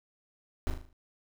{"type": "noise with echo", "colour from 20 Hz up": "brown", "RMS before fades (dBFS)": -27, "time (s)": [0.67, 0.7], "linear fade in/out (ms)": 0, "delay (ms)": 38, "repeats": 6, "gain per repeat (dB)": -6, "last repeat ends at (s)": 0.928, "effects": []}